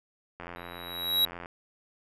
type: click train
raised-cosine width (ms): 0.5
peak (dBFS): -25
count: 93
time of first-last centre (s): 0.4-1.459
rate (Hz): 86.9
type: tone with exponential growth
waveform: square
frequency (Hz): 3865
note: B7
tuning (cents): -38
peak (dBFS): -20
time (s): 0.56-1.25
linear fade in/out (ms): 2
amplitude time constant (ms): 150
effects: resampled to 32000 Hz